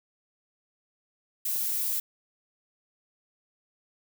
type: noise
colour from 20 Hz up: violet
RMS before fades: -29 dBFS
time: 1.45-2 s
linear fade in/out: 5 ms
effects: none